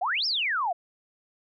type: exponential two-way sweep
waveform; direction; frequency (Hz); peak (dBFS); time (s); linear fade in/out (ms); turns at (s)
sine; up then down; 659.3 to 5588 to 659.3; -24; 0.01-0.73; 10; 0.26
effects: none